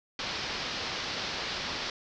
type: low-pass noise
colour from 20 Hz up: white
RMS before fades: -35 dBFS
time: 0.19-1.9 s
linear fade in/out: 2 ms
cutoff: 5300 Hz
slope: 48 dB/octave
effects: none